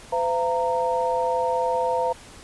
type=tone cluster; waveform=sine; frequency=508 / 680 / 924 Hz; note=B4 / F5 / A#5; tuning=+49 / -46 / -16 cents; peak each=-24 / -27 / -24 dBFS; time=0.12-2.13 s; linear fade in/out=10 ms; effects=pink hiss -45 dBFS RMS until 2.43 s + resampled to 24000 Hz